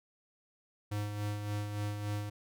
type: tone with tremolo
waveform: square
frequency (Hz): 103.83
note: G#2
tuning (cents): 0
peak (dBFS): -33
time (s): 0.91-2.3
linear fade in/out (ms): 10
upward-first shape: sine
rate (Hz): 3.5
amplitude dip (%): 45
effects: none